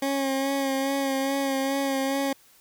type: tone with vibrato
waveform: 20% pulse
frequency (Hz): 272.2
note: C#4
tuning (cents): -31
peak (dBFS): -19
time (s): 0.02-2.33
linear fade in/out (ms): 5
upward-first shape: sine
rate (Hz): 2.4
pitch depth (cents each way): 27
effects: white hiss -57 dBFS RMS until 2.6 s